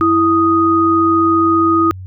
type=tone pair together; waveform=sine; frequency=329.6 / 1244.4 Hz; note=E4 / D#6; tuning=0 / 0 cents; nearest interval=octave + major seventh; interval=2300 cents; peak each=-12 dBFS; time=0.01-1.91 s; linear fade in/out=0 ms; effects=added 93 Hz sine -27 dBFS peak until 2.06 s